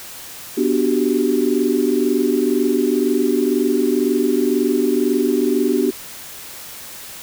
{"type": "chord", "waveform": "sine", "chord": "G major seventh", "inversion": "first", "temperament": "equal", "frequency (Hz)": [246.9, 293.7, 370, 392], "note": ["B3", "D4", "F#4", "G4"], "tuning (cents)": [0, 0, 0, 0], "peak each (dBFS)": -20, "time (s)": [0.57, 5.91], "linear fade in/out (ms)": 10, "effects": ["white hiss -35 dBFS RMS until 7.22 s"]}